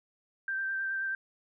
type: tone with vibrato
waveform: sine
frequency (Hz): 1568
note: G6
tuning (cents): 0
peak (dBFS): -30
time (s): 0.48-1.15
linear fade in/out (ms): 2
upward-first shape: sine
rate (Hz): 9.4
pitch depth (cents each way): 18
effects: none